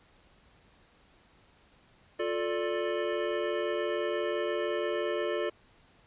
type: chord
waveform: square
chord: D minor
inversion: first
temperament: equal with one note detuned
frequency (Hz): 354.1 / 440 / 587.3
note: F4 / A4 / D5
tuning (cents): +24 / 0 / 0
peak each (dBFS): -34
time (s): 2.19-5.5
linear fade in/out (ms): 10
effects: pink hiss -62 dBFS RMS until 6.06 s + resampled to 8000 Hz